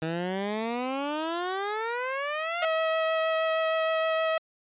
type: exponential sweep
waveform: 15% pulse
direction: up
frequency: 157.8 to 723 Hz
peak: -22 dBFS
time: 0.02-2.65 s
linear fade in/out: 2 ms
type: tone with vibrato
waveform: sawtooth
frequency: 643 Hz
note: E5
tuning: 43 cents flat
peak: -20 dBFS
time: 2.62-4.38 s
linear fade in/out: 5 ms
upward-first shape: triangle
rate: 6.4 Hz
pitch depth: 9 cents each way
effects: resampled to 8000 Hz